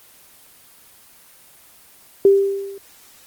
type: tone with level ramp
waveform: sine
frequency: 394.6 Hz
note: G4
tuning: 11 cents sharp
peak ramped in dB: -6 to -33 dBFS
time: 2.25-2.78 s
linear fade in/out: 2 ms
effects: white hiss -48 dBFS RMS until 3.26 s + Opus 24 kbps